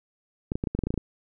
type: clicks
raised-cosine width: 3 ms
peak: -14 dBFS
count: 11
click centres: 0.519 / 0.555 / 0.639 / 0.672 / 0.75 / 0.79 / 0.837 / 0.87 / 0.905 / 0.941 / 0.977 s
effects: none